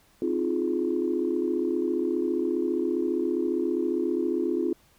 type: chord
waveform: sine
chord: F minor seventh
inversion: second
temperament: just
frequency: 261.9 / 314.3 / 349.2 / 419.1 Hz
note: C4 / Eb4 / F4 / Ab4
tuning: +2 / +18 / 0 / +16 cents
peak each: -30 / -30 / -26 / -31 dBFS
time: 0.22-4.73 s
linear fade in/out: 2 ms
effects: tanh soft clip ceiling -14 dBFS + pink hiss -61 dBFS RMS until 4.98 s